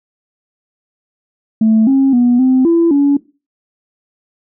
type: tone with pitch steps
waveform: sine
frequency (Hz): 220.3 / 269.9 / 243.5 / 258.8 / 336 / 283.3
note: A3 / C#4 / B3 / C4 / E4 / C#4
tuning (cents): +2 / -46 / -24 / -19 / +33 / +38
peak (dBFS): -6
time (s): 1.61-3.17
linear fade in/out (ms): 5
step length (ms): 260
effects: noise-tail reverb RT60 0.3 s tail -19 dB re dry + tanh soft clip ceiling -4 dBFS